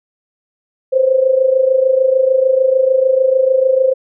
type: tone with amplitude modulation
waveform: sine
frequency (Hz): 523.3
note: C5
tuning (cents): 0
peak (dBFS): -6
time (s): 0.92-3.94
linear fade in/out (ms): 20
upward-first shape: sine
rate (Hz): 26.7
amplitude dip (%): 70
effects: none

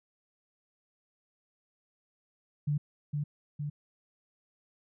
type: tone with echo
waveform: sine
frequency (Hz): 146.83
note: D3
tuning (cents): 0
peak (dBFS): -26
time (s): 2.67-2.78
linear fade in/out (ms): 10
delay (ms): 460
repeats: 2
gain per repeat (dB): -3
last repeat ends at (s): 3.7
effects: none

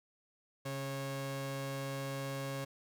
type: tone pair together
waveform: sawtooth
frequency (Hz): 136.85 / 273.7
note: C#3 / C#4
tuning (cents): -22 / -22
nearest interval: octave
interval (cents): 1200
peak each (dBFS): -35 / -35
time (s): 0.65-2.65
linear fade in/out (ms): 10
effects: none

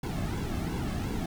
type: noise with flanger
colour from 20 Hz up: brown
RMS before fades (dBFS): -32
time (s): 0.03-1.26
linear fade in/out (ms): 5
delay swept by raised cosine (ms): 1.6 to 2.12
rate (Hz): 2.8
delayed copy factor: -0.75
effects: none

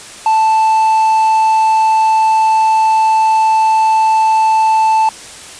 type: tone with quantisation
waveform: triangle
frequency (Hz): 880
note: A5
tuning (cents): 0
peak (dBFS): -6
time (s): 0.26-5.09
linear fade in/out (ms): 2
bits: 6
effects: white hiss -32 dBFS RMS until 5.59 s + resampled to 22050 Hz

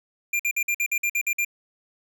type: tone bursts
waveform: square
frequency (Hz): 2389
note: D7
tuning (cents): +29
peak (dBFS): -22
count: 10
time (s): 0.33-1.448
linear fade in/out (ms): 5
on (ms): 65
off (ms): 52
effects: none

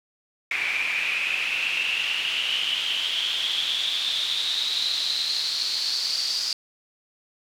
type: noise with band-pass filter sweep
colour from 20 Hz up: pink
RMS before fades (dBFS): -26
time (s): 0.51-6.53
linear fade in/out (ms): 2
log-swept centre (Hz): 2300 to 4800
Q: 9.1
effects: none

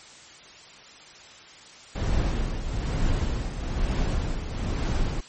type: noise with tremolo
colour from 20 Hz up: brown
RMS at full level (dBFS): -23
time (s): 1.95-5.21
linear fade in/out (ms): 10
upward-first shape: triangle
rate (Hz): 1.1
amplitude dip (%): 65
effects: white hiss -47 dBFS RMS until 5.28 s + MP3 32 kbps

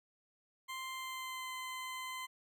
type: tone with pitch glide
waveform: 20% pulse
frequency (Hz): 1046.5 to 1029.7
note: C6 to C6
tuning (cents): 0 to -28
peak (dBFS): -36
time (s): 0.68-2.27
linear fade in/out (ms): 20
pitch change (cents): -28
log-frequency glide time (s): 0.91-1.52
effects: none

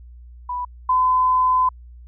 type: tone pair in turn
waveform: sine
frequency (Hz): 987.8 / 1016.7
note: B5 / B5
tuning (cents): 0 / +50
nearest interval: unison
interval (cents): 50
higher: second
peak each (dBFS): -23 / -14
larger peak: second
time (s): 0.49-0.65 / 0.89-1.69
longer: second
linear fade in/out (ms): 5
effects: added 60 Hz sine -39 dBFS peak until 2.07 s

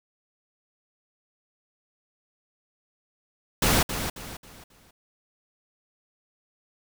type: noise with echo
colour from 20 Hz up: pink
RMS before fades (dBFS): -21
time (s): 3.62-3.83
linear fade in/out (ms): 5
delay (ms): 270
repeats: 4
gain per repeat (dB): -9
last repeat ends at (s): 4.91
effects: none

